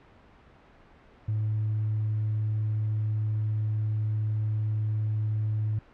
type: tone with tanh clipping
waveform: triangle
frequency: 107.5 Hz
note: A2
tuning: 40 cents flat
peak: -25 dBFS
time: 1.28-5.79 s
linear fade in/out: 5 ms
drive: 5 dB
effects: pink hiss -55 dBFS RMS until 5.93 s + low-pass 2000 Hz 12 dB/octave